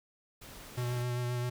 pink noise, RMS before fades -49 dBFS, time 0.41-1.03 s, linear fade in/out 10 ms
square tone with vibrato, 122.6 Hz, B2, 12 cents flat, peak -32 dBFS, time 0.77-1.5 s, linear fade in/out 10 ms, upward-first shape sine, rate 7.6 Hz, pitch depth 18 cents each way
effects none

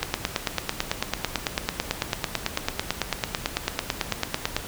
click train, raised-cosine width 0.2 ms, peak -5 dBFS, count 42, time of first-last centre 0.03-4.565 s, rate 9.04 Hz, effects pink hiss -37 dBFS RMS until 4.67 s

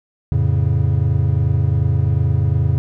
triangle chord, F augmented, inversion none, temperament equal, 87.31 / 110 / 138.59 Hz, F2 / A2 / C#3, 0 / 0 / 0 cents, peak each -16 dBFS, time 0.32-2.78 s, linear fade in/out 0 ms, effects none

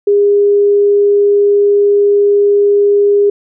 sine tone, 406.9 Hz, G#4, 35 cents flat, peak -6 dBFS, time 0.07-3.3 s, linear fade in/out 5 ms, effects none

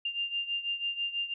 sine beating tone pair, 2794 / 2800.1 Hz, F7 / F7, 0 / +4 cents, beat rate 6.1 Hz, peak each -32 / -36 dBFS, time 0.05-1.34 s, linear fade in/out 5 ms, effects none

